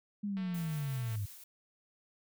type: linear sweep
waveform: sine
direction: down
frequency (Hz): 208.4 to 97.3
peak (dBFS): -33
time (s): 0.23-1.26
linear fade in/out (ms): 10
type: click train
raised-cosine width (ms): 0.3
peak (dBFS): -36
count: 177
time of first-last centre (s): 0.37-1.156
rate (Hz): 224
type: noise with tremolo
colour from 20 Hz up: blue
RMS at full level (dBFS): -50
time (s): 0.54-1.44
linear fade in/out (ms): 5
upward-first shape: sine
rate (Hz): 5.6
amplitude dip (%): 30
effects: none